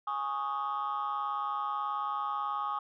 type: chord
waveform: sine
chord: Ab suspended fourth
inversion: none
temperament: just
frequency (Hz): 830.6 / 1107.5 / 1245.9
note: Ab5 / Db6 / Eb6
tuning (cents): 0 / -2 / +2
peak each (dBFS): -35 / -34 / -33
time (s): 0.07-2.79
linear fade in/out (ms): 5
effects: tanh soft clip ceiling -26 dBFS